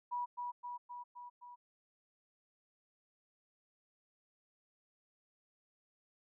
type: tone with echo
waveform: sine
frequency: 973 Hz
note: B5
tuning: 26 cents flat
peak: -35 dBFS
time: 0.11-0.26 s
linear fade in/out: 20 ms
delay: 260 ms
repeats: 5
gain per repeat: -3 dB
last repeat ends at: 1.56 s
effects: none